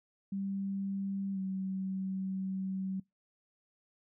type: tone with pitch glide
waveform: sine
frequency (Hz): 196 to 190.42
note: G3 to G3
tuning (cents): 0 to -50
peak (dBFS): -33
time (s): 0.32-3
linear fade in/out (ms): 5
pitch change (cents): -50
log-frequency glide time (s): 1.33-1.38
effects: noise-tail reverb RT60 0.2 s tail -25 dB re dry